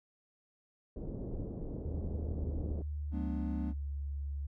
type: low-pass noise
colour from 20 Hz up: pink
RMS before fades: -40 dBFS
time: 0.96-2.82 s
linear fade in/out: 2 ms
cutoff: 490 Hz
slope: 24 dB/octave
type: tone with pitch glide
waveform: sine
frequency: 78 to 70.7 Hz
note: D#2 to C#2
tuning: +5 to +35 cents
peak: -35 dBFS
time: 1.84-4.47 s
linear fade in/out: 10 ms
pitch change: -170 cents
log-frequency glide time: 1.94-3.86 s
type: chord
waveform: triangle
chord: B minor seventh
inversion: second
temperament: equal with one note detuned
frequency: 185 / 215.3 / 246.9 / 293.7 Hz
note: F#3 / A3 / B3 / D4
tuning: 0 / -37 / 0 / 0 cents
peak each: -39 dBFS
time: 3.11-3.74 s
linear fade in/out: 50 ms
effects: none